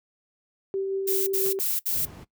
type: tone with tremolo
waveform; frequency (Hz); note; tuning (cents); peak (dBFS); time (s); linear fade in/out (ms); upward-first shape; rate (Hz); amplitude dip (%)
sine; 388; G4; -18; -24; 0.74-1.59; 0; sine; 5.8; 25
type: noise bursts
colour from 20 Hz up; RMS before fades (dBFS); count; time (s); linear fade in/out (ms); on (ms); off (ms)
violet; -26; 4; 1.07-2.056; 10; 200; 62
type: noise with exponential decay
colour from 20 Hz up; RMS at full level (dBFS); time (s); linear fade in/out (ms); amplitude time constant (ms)
pink; -36; 1.46-1.56; 0; 20
type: noise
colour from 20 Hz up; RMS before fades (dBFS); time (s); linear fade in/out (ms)
brown; -36; 1.93-2.25; 20
effects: noise-tail reverb RT60 0.1 s tail -18 dB re dry + high-pass 100 Hz 12 dB/octave